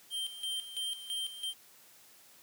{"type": "tone with tremolo", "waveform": "square", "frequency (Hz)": 3148, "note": "G7", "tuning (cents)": 7, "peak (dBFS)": -34, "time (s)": [0.1, 1.54], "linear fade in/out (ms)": 50, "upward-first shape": "square", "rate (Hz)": 3, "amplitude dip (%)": 70, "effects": ["white hiss -59 dBFS RMS until 2.42 s", "high-pass 100 Hz 12 dB/octave"]}